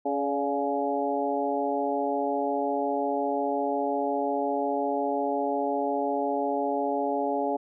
harmonic tone with a mistuned harmonic, 140 Hz, C#3, 18 cents sharp, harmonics 2 / 3 / 4 / 5 / 6, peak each -31 / -31 / -31 / -31 / -31 dBFS, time 0.05-7.57 s, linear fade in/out 10 ms, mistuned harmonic 4, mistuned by +44 cents, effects none

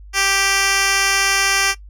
10% pulse tone with band-pass filter, 392 Hz, G4, in tune, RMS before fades -17 dBFS, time 0.13-1.75 s, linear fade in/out 50 ms, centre 4700 Hz, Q 0.71, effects noise-tail reverb RT60 0.1 s tail -17 dB re dry + added 50 Hz sine -36 dBFS peak until 1.89 s

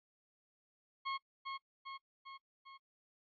sawtooth tone with echo, 1085 Hz, C#6, 37 cents flat, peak -33 dBFS, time 1.05-1.18 s, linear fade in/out 20 ms, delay 400 ms, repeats 4, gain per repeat -4 dB, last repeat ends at 2.78 s, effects noise-tail reverb RT60 0.1 s tail -23 dB re dry + resampled to 11025 Hz

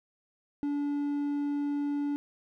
triangle tone, 288.1 Hz, D4, 33 cents flat, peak -26 dBFS, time 0.63-2.16 s, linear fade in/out 0 ms, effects none

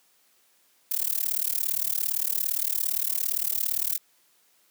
violet noise with amplitude modulation, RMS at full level -23 dBFS, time 0.91-3.98 s, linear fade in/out 5 ms, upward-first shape sine, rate 37.5 Hz, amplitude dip 100%, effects white hiss -64 dBFS RMS until 4.7 s + high-pass 200 Hz 12 dB/octave

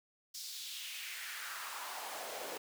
pink noise with high-pass filter sweep, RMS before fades -44 dBFS, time 0.34-2.58 s, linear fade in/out 10 ms, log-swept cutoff 5100 to 420 Hz, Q 2.3, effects none

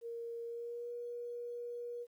sine tone with pitch glide, 466.2 to 479.3 Hz, A#4 to A#4, 0 to +48 cents, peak -40 dBFS, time 0.01-2.07 s, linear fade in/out 50 ms, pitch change +48 cents, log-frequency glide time 0.45-0.92 s, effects 12-bit

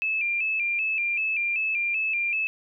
sine tone with vibrato, 2495 Hz, D#7, 4 cents sharp, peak -23 dBFS, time 0.02-2.47 s, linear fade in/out 0 ms, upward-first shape square, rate 2.6 Hz, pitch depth 76 cents each way, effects none

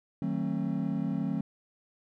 triangle chord, D# diminished seventh, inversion none, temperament just, 155.56 / 186.68 / 224 / 268.8 Hz, D#3 / F#3 / A3 / C4, 0 / +16 / +31 / +47 cents, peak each -33 / -31 / -32 / -32 dBFS, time 0.22-1.41 s, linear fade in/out 2 ms, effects none

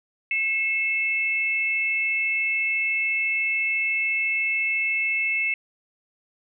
sine tone pair together, 2171 / 2637 Hz, C#7 / E7, -37 / 0 cents, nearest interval minor third, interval 337 cents, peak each -24 dBFS, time 0.31-5.54 s, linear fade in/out 2 ms, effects none

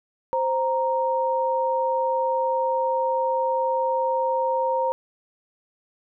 sine tone pair together, 523.3 / 932.4 Hz, C5 / A#5, 0 / 0 cents, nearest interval minor seventh, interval 1000 cents, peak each -23 dBFS, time 0.33-4.92 s, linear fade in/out 0 ms, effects none

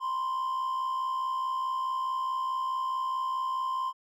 triangle tone pair together, 981.8 / 1046.5 Hz, B5 / C6, -10 / 0 cents, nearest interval minor second, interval 110 cents, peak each -36 / -26 dBFS, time 0-3.93 s, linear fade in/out 50 ms, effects tanh soft clip ceiling -22 dBFS

